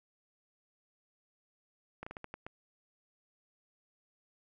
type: slowing click train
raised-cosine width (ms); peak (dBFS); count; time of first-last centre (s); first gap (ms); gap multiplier
0.5; -27; 7; 2.03-2.465; 35; 1.29
effects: none